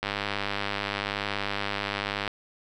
click train, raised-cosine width 0.3 ms, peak -12 dBFS, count 228, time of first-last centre 0.03-2.278 s, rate 101 Hz, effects none

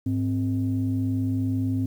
sine tone pair together, 103.83 / 261.6 Hz, G#2 / C4, 0 / 0 cents, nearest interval octave + major third, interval 1600 cents, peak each -24 dBFS, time 0.06-1.86 s, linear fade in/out 5 ms, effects tanh soft clip ceiling -16 dBFS + 9-bit

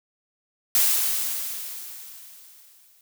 blue noise with exponential decay, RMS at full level -18 dBFS, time 0.75-3.01 s, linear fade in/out 1 ms, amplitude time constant 490 ms, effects none

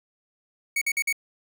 45% pulse tone bursts, 2232 Hz, C#7, 11 cents sharp, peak -22 dBFS, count 4, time 0.76-1.127 s, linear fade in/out 5 ms, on 55 ms, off 49 ms, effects none

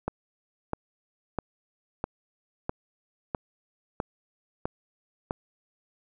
click train, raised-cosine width 1 ms, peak -14 dBFS, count 9, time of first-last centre 0.08-5.309 s, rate 1.53 Hz, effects none

